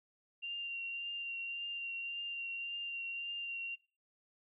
sine tone with vibrato, 2773 Hz, F7, 13 cents flat, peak -38 dBFS, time 0.42-3.76 s, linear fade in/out 20 ms, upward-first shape triangle, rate 1.8 Hz, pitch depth 21 cents each way, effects noise-tail reverb RT60 0.4 s tail -24 dB re dry

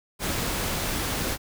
pink noise, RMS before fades -28 dBFS, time 0.19-1.38 s, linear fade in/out 50 ms, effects none

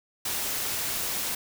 white noise, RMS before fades -30 dBFS, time 0.25-1.35 s, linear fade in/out 5 ms, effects none

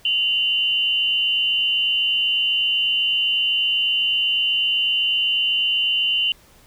sine tone pair together, 2794 / 3022 Hz, F7 / F#7, 0 / +36 cents, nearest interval minor second, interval 136 cents, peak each -20 dBFS, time 0.05-6.32 s, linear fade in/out 2 ms, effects pink hiss -52 dBFS RMS until 6.66 s

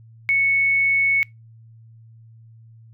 sine tone, 2211 Hz, C#7, 5 cents flat, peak -15 dBFS, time 0.29-1.23 s, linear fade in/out 0 ms, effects noise-tail reverb RT60 0.2 s tail -26 dB re dry + added 113 Hz sine -44 dBFS peak until 2.93 s

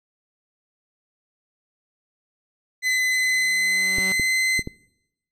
40% pulse tone with pitch glide, 2024 to 2051 Hz, B6 to C7, +42 to -35 cents, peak -18 dBFS, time 2.82-4.63 s, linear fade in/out 50 ms, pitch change +23 cents, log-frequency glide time 3-4.37 s
sawtooth tone with exponential growth, 189.7 Hz, F#3, 43 cents sharp, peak -25 dBFS, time 3.01-4.12 s, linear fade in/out 0 ms, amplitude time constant 240 ms
clicks, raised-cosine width 3 ms, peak -16 dBFS, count 4, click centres 3.984 / 4.197 / 4.593 / 4.674 s
effects noise-tail reverb RT60 0.9 s tail -23 dB re dry + low-pass 10000 Hz 12 dB/octave

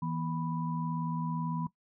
sine tone cluster, 163.2 / 241.3 / 988 Hz, E3 / B3 / B5, -17 / -40 / 0 cents, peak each -32 / -38 / -39 dBFS, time 0.02-1.67 s, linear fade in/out 5 ms, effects noise-tail reverb RT60 0.1 s tail -17 dB re dry

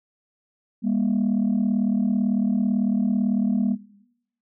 sine tone pair together, 202.5 / 240.5 Hz, G#3 / B3, -43 / -46 cents, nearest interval minor third, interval 297 cents, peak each -21 dBFS, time 0.82-3.77 s, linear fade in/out 50 ms, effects noise-tail reverb RT60 0.8 s tail -17 dB re dry + tanh soft clip ceiling -15 dBFS

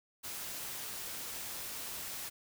white noise, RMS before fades -42 dBFS, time 0.23-2.3 s, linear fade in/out 20 ms, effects none

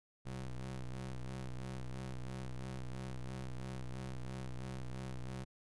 35% pulse ring-modulated tone, 64.6 Hz, C2, 21 cents flat, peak -36 dBFS, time 0.25-5.45 s, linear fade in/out 20 ms, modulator 63.1 Hz, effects resampled to 24000 Hz

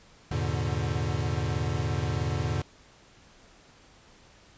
square chord, E dominant seventh, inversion none, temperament equal with one note detuned, 82.41 / 103.83 / 120.58 / 146.83 Hz, E2 / G#2 / B2 / D3, 0 / 0 / -41 / 0 cents, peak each -33 dBFS, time 0.31-2.62 s, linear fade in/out 5 ms, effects pink hiss -56 dBFS RMS until 4.57 s + resampled to 16000 Hz

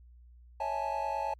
triangle chord, A major seventh, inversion first, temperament equal with one note detuned, 554.4 / 650.9 / 830.6 / 880 Hz, C#5 / E5 / G#5 / A5, 0 / -22 / 0 / 0 cents, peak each -37 / -37 / -33 / -32 dBFS, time 0.6-1.34 s, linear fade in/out 5 ms, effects added 60 Hz sine -52 dBFS peak until 1.39 s + MP3 96 kbps

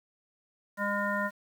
harmonic tone, 203.3 Hz, G#3, 37 cents flat, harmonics 1 / 3 / 5 / 7 / 9, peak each -34 / -34 / -34 / -34 / -34 dBFS, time 0.77-1.31 s, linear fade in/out 50 ms, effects 9-bit

